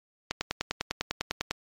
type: click train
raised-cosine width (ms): 0.2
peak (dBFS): -10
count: 13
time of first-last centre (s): 0.31-1.51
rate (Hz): 10
effects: MP3 96 kbps